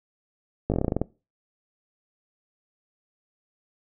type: slowing click train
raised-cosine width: 2 ms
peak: -10 dBFS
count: 11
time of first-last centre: 0.7-1.016 s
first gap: 18 ms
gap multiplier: 1.12
effects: noise-tail reverb RT60 0.3 s tail -21 dB re dry